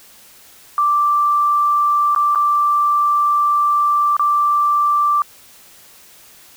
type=tone with dropouts; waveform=sine; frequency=1174 Hz; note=D6; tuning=1 cent flat; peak=-12 dBFS; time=0.78-5.22 s; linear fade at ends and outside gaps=1 ms; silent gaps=2.149-2.161 / 2.349-2.357 / 4.167-4.195 s; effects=white hiss -45 dBFS RMS until 6.56 s